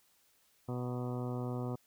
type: harmonic tone with a mistuned harmonic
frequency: 123.9 Hz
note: B2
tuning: 6 cents sharp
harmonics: 1 / 2 / 3 / 4 / 5 / 6 / 7 / 8 / 9 / 10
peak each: -37 / -40 / -44 / -45 / -50 / -49 / -55 / -53 / -55 / -54 dBFS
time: 0.68-1.76 s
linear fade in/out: 10 ms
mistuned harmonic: 7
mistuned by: +54 cents
effects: white hiss -70 dBFS RMS until 1.86 s